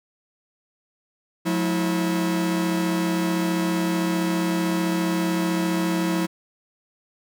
45% pulse tone cluster, 179.8 / 215.2 / 325.6 Hz, F#3 / A3 / E4, -49 / -38 / -21 cents, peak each -24 / -33 / -24 dBFS, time 1.45-6.27 s, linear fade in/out 20 ms, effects none

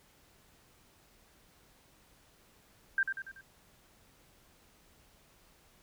sine tone with echo, 1578 Hz, G6, 11 cents sharp, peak -25 dBFS, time 2.98-3.03 s, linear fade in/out 2 ms, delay 95 ms, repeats 4, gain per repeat -6 dB, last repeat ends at 3.41 s, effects pink hiss -64 dBFS RMS until 5.82 s

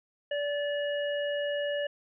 harmonic tone, 579 Hz, D5, 25 cents flat, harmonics 1 / 3 / 5, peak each -29 / -37 / -39 dBFS, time 0.31-1.87 s, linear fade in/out 5 ms, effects none

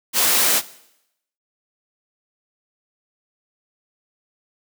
white high-pass noise, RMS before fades -17 dBFS, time 0.13-0.62 s, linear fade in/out 50 ms, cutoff 210 Hz, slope 12 dB/octave, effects noise-tail reverb RT60 0.8 s tail -18 dB re dry

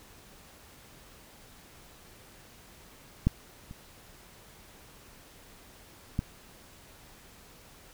clicks, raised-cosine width 5 ms, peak -10 / -30 / -15 dBFS, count 3, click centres 3.27 / 3.711 / 6.191 s, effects pink hiss -54 dBFS RMS until 7.93 s

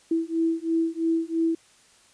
sine beating tone pair, 327 / 330 Hz, E4 / E4, -14 / +2 cents, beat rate 3 Hz, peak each -25 dBFS, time 0.11-1.55 s, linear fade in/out 5 ms, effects white hiss -57 dBFS RMS until 2.13 s + resampled to 22050 Hz

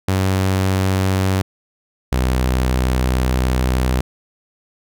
sawtooth tone pair in turn, 95 / 63.4 Hz, F#2 / B1, +46 / +46 cents, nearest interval perfect fifth, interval 700 cents, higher first, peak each -11 dBFS, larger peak neither, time 0.08-1.42 / 2.12-4.01 s, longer second, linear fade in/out 5 ms, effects none

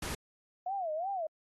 pink noise, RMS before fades -38 dBFS, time 0.02-0.15 s, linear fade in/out 5 ms
sine tone with vibrato, 699 Hz, F5, 1 cent sharp, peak -32 dBFS, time 0.66-1.27 s, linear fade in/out 5 ms, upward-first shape sine, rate 2.8 Hz, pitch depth 230 cents each way
effects AAC 32 kbps

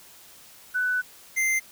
sine / square tone pair in turn, 1494 / 2084 Hz, F#6 / C7, +16 / -7 cents, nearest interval tritone, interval 577 cents, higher second, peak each -22 dBFS, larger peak neither, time 0.74-1.02 / 1.36-1.6 s, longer first, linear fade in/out 20 ms, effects white hiss -50 dBFS RMS until 1.71 s

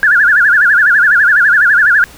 sine tone with vibrato, 1568 Hz, G6, in tune, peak -5 dBFS, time 0.03-2.04 s, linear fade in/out 0 ms, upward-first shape sine, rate 12 Hz, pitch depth 200 cents each way, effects pink hiss -37 dBFS RMS until 2.17 s

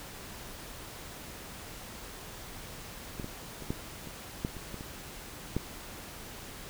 clicks, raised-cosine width 3 ms, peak -24 / -25 / -30 / -18 / -30 / -18 / -29 / -26 / -28 / -16 dBFS, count 10, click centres 3.198 / 3.244 / 3.623 / 3.705 / 4.073 / 4.449 / 4.567 / 4.743 / 4.809 / 5.566 s, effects pink hiss -45 dBFS RMS until 6.69 s

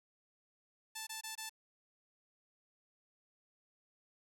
5% pulse tone bursts, 880 Hz, A5, in tune, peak -30 dBFS, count 4, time 0.95-1.496 s, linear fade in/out 10 ms, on 120 ms, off 22 ms, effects none

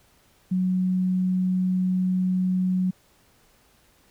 sine tone, 184.4 Hz, F#3, 6 cents flat, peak -20 dBFS, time 0.51-2.91 s, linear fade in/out 10 ms, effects pink hiss -60 dBFS RMS until 4.1 s

